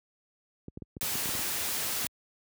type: clicks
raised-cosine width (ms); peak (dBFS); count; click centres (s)
3; -27; 11; 0.683 / 0.774 / 0.822 / 0.968 / 1.03 / 1.155 / 1.258 / 1.291 / 1.351 / 1.394 / 2.047
type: noise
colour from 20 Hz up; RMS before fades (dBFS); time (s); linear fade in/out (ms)
white; -32; 1.01-2.07; 0
effects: high-pass 60 Hz 12 dB/octave